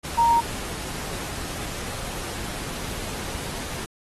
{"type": "tone in noise", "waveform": "sine", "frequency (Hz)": 932.3, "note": "A#5", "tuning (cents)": 0, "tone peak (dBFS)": -15, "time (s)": [0.17, 0.41], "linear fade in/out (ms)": 20, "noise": "pink", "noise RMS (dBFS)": -33, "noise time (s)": [0.03, 3.86], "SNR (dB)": 15, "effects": ["AAC 32 kbps"]}